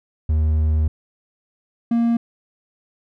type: tone pair in turn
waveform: triangle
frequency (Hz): 77.6 / 233.3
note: D#2 / A#3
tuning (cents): -4 / +2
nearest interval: octave + perfect fifth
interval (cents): 1906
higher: second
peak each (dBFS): -13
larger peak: neither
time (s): 0.29-0.88 / 1.91-2.17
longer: first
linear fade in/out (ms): 5
effects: none